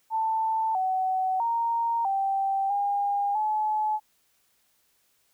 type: tone with pitch steps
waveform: sine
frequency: 887 / 752 / 928 / 781 / 808 / 857 Hz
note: A5 / F#5 / A#5 / G5 / G#5 / A5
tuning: +14 / +28 / -8 / -7 / -48 / -46 cents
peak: -23 dBFS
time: 0.1-4 s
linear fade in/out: 50 ms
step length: 650 ms
effects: white hiss -68 dBFS RMS until 5.33 s